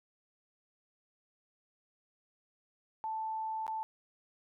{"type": "tone with dropouts", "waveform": "sine", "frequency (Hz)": 880, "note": "A5", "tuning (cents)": 0, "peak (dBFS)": -34, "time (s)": [3.04, 3.83], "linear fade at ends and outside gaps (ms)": 0, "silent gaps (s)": [3.666, 3.679], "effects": []}